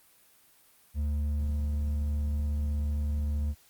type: tone with hard clipping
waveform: triangle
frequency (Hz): 73.7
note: D2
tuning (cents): +7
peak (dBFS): -28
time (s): 0.94-3.55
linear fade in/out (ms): 50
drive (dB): 8
effects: white hiss -61 dBFS RMS until 3.69 s + Opus 32 kbps